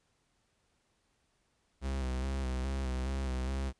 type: tone with vibrato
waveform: 45% pulse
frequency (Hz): 65.41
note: C2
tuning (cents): 0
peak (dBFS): -32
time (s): 1.81-3.73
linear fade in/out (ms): 50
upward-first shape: square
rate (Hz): 2.4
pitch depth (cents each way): 36
effects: pink hiss -75 dBFS RMS until 3.79 s + resampled to 22050 Hz